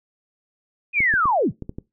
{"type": "linear sweep", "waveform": "sine", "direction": "down", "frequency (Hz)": [2523, 67.8], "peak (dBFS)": -16, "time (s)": [0.93, 1.52], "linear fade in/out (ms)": 50}
{"type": "clicks", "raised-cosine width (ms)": 3, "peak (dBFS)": -18, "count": 6, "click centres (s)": [1.005, 1.139, 1.256, 1.623, 1.694, 1.785]}
{"effects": ["noise-tail reverb RT60 0.2 s tail -21 dB re dry"]}